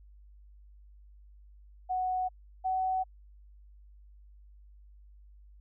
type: tone pair in turn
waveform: sine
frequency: 740 / 751.2 Hz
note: F#5 / F#5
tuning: 0 / +26 cents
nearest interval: unison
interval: 26 cents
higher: second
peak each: -28 / -27 dBFS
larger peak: second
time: 1.89-2.29 / 2.64-3.04 s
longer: neither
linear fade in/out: 20 ms
effects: added 50 Hz sine -52 dBFS peak until 5.6 s